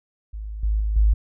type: tone with level steps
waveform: sine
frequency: 52.8 Hz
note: G#1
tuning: 29 cents sharp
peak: -29 / -18 / -20 / -13 dBFS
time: 0.33-1.14 s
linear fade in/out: 10 ms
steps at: 0.63 / 0.8 / 0.96 s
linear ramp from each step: 5 ms
effects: none